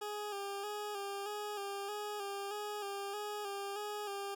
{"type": "tone with vibrato", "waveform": "20% pulse", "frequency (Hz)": 407.8, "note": "G#4", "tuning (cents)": -32, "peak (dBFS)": -34, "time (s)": [0.01, 4.35], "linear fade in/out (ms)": 10, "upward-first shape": "square", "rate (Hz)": 1.6, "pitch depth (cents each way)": 39, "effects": []}